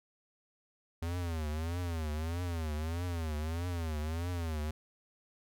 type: tone with vibrato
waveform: square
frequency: 81.9 Hz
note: E2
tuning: 11 cents flat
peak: -34 dBFS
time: 1.02-4.71 s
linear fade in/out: 5 ms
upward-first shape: triangle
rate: 1.6 Hz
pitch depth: 170 cents each way
effects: none